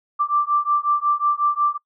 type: beating tone pair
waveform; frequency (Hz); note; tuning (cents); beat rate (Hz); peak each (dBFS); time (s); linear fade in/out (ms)
sine; 1173 / 1178.5; D6 / D6; -2 / +6; 5.5; -20; 0.19-1.78; 20
effects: noise-tail reverb RT60 0.1 s tail -25 dB re dry